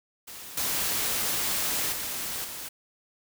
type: noise with level steps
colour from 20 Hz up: white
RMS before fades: -42 / -28 / -33 / -38 dBFS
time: 0.27-2.69 s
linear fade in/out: 10 ms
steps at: 0.57 / 1.92 / 2.44 s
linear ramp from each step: 5 ms
effects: none